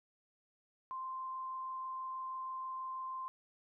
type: tone with frequency modulation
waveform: sine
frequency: 1044 Hz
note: C6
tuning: 4 cents flat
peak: -39 dBFS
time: 0.91-3.28 s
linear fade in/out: 0 ms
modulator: 26.2 Hz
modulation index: 0.32
effects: none